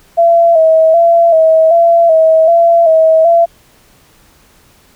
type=tone with vibrato; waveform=sine; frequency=659.3 Hz; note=E5; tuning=in tune; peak=-4 dBFS; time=0.17-3.46 s; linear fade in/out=20 ms; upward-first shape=square; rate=1.3 Hz; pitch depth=46 cents each way; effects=pink hiss -47 dBFS RMS until 4.95 s